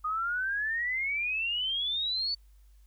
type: exponential sweep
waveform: sine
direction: up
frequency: 1226 to 4535 Hz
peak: -28 dBFS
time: 0.04-2.35 s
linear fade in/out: 10 ms
effects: added 50 Hz sine -54 dBFS peak until 2.86 s + white hiss -72 dBFS RMS until 2.86 s